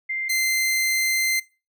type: tone pair in turn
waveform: sine / sawtooth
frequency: 2093 / 2079 Hz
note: C7 / C7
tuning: 0 / -12 cents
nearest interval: unison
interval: 12 cents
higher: first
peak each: -24 / -17 dBFS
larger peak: second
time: 0.09-0.29 / 0.29-1.4 s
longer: second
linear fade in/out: 10 ms
effects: noise-tail reverb RT60 0.3 s tail -21 dB re dry